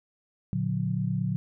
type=chord; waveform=sine; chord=Bb augmented; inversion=none; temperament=just; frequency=116.54 / 145.68 / 182.1 Hz; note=Bb2 / D3 / F#3; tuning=0 / -14 / -27 cents; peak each=-30 / -30 / -29 dBFS; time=0.53-1.36 s; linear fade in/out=0 ms; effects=none